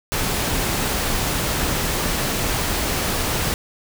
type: noise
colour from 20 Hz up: pink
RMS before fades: -22 dBFS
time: 0.12-3.54 s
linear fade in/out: 0 ms
effects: none